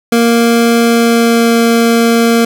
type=tone with pitch glide; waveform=25% pulse; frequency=233.1 to 231.6 Hz; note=A#3 to A#3; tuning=0 to -11 cents; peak=-3 dBFS; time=0.12-2.45 s; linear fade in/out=5 ms; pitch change=-11 cents; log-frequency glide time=0.81-1.6 s; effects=none